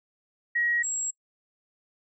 sine tone pair in turn, 1900 / 7622 Hz, A#6 / A#8, +33 / +38 cents, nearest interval 2 octaves, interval 2405 cents, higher second, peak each -23 / -27 dBFS, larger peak first, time 0.55-0.83 / 0.83-1.11 s, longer neither, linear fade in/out 10 ms, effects noise-tail reverb RT60 0.1 s tail -23 dB re dry

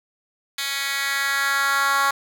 10% pulse tone with high-pass filter sweep, 277.2 Hz, C#4, in tune, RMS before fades -22 dBFS, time 0.58-2.11 s, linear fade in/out 5 ms, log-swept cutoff 2700 to 1100 Hz, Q 2.2, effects none

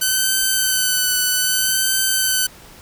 5% pulse tone with vibrato, 1517 Hz, F#6, 43 cents sharp, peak -5 dBFS, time 0.01-2.47 s, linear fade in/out 10 ms, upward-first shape sine, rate 0.63 Hz, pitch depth 27 cents each way, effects pink hiss -43 dBFS RMS until 2.81 s

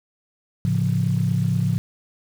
sine chord, A augmented, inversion none, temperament equal, 110 / 138.59 / 174.61 Hz, A2 / C#3 / E#3, 0 / 0 / 0 cents, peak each -22 dBFS, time 0.65-1.78 s, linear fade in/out 0 ms, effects tanh soft clip ceiling -9 dBFS + 7-bit

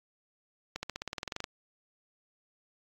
accelerating click train, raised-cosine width 0.2 ms, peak -18 dBFS, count 14, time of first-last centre 0.76-1.441 s, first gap 70 ms, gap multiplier 0.95, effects AAC 48 kbps

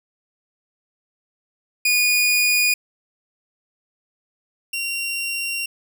sawtooth tone pair in turn, 2455 / 2756 Hz, D#7 / F7, -24 / -24 cents, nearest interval major second, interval 200 cents, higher second, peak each -12 / -20 dBFS, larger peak first, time 1.85-2.74 / 4.73-5.66 s, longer second, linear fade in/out 5 ms, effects none

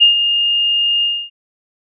sine tone with ADSR envelope, 2829 Hz, F7, 22 cents sharp, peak -4 dBFS, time 0-1.3 s, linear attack 23 ms, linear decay 120 ms, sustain -8 dB, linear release 270 ms, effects none

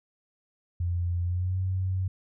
sine tone with pitch glide, 87.31 to 93.58 Hz, F2 to F#2, 0 to +20 cents, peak -25 dBFS, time 0.8-2.08 s, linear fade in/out 5 ms, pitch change +120 cents, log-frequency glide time 1.23-1.58 s, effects none

